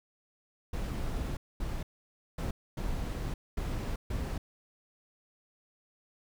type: noise bursts at uneven times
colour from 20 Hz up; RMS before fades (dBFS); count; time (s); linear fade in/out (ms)
brown; -34; 6; 0.73-1.37 / 1.6-1.83 / 2.38-2.51 / 2.77-3.34 / 3.57-3.96 / 4.1-4.38; 5
effects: none